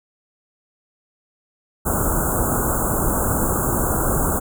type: band-stop noise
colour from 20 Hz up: pink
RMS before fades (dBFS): -20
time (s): 1.85-4.4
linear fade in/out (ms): 20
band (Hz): 1500 to 6900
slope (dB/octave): 96
effects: none